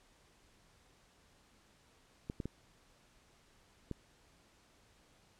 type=clicks; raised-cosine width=3 ms; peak=-26 dBFS; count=4; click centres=2.299 / 2.402 / 2.456 / 3.913 s; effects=pink hiss -67 dBFS RMS until 5.39 s + low-pass 9000 Hz 12 dB/octave